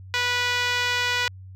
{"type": "tone with band-pass filter", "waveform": "5% pulse", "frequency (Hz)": 490.3, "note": "B4", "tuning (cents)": -13, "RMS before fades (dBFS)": -24, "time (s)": [0.14, 1.28], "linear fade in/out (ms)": 0, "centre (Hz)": 1800, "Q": 0.83, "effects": ["added 94 Hz sine -39 dBFS peak until 1.55 s"]}